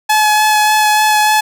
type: tone with vibrato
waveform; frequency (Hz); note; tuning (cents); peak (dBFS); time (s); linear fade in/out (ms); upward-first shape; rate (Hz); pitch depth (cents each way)
sawtooth; 853; G#5; +46; -5; 0.09-1.41; 10; sine; 3.4; 12
effects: none